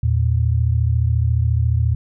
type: tone pair together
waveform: sine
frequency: 81.4 / 115.7 Hz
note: E2 / A#2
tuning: -21 / -13 cents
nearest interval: tritone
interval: 608 cents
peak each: -17 dBFS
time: 0.03-1.95 s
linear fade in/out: 5 ms
effects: none